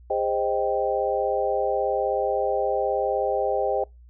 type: chord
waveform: sine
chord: Ab major seventh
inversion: none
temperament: equal with one note detuned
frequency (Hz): 407 / 523.3 / 622.3 / 784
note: Ab4 / C5 / Eb5 / G5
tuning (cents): -35 / 0 / 0 / 0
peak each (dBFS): -28 / -26 / -27 / -27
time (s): 0.1-3.84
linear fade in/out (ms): 5
effects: noise-tail reverb RT60 0.2 s tail -25 dB re dry + added 60 Hz sine -46 dBFS peak until 4.09 s